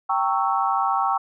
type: chord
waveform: sine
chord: G diminished seventh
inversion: none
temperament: equal with one note detuned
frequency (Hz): 784 / 917.9 / 1108.7 / 1318.5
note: G5 / Bb5 / Db6 / Fb6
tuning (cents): 0 / -27 / 0 / 0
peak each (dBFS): -23 / -26 / -24 / -26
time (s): 0.09-1.18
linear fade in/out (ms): 10
effects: none